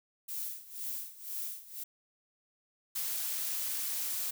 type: noise with tremolo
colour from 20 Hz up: violet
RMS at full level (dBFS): -37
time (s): 0.28-1.84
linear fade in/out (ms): 10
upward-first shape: sine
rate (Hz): 2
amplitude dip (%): 85
type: noise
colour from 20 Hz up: blue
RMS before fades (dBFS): -35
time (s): 2.95-4.31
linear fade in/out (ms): 10
effects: none